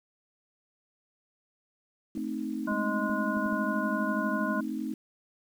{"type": "chord", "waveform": "sine", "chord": "A diminished", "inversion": "none", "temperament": "equal", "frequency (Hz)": [220, 261.6, 311.1], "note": ["A3", "C4", "Eb4"], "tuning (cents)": [0, 0, 0], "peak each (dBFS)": -35, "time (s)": [2.15, 4.94], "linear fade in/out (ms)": 5}
{"type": "clicks", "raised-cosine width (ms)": 2, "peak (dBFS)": -32, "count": 6, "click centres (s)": [2.176, 2.718, 3.098, 3.37, 3.461, 3.528]}
{"type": "harmonic tone", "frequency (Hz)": 207.7, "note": "G#3", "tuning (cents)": 0, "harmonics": [1, 3, 5, 7], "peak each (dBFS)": [-32, -35, -34, -34], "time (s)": [2.67, 4.61], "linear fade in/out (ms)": 10}
{"effects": ["9-bit"]}